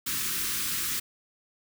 white band-stop noise, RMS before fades -30 dBFS, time 0.06-1 s, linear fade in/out 10 ms, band 380 to 1100 Hz, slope 48 dB/octave, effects none

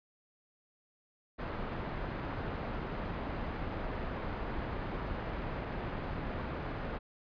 pink low-pass noise, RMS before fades -38 dBFS, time 1.38-6.99 s, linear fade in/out 20 ms, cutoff 1600 Hz, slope 12 dB/octave, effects resampled to 11025 Hz

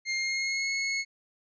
sawtooth tone with pitch glide, 2120 to 2183 Hz, C7 to C#7, +22 to -27 cents, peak -24 dBFS, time 0.05-1.05 s, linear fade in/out 50 ms, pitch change +51 cents, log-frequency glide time 0.15-0.71 s, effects resampled to 16000 Hz

